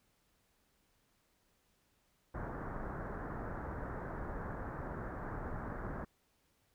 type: low-pass noise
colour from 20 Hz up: pink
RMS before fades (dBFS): -42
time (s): 2.34-6.05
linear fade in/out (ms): 10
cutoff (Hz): 1700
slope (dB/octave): 48
effects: pink hiss -75 dBFS RMS until 6.74 s